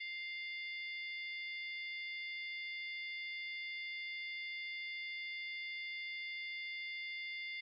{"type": "harmonic tone with a mistuned harmonic", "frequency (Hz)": 698.5, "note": "F5", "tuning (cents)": 0, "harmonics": [3, 4, 5, 6, 7], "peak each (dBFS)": [-42, -55, -50, -58, -58], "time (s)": [0, 7.61], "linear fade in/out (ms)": 10, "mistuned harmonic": 6, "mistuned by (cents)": 110, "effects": []}